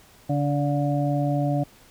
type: harmonic tone with a mistuned harmonic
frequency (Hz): 143.5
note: D3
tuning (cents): -40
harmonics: 1 / 2 / 4 / 5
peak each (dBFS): -23 / -26 / -29 / -30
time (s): 0.29-1.64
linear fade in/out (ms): 10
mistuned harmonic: 4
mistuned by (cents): +22
effects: pink hiss -53 dBFS RMS until 1.9 s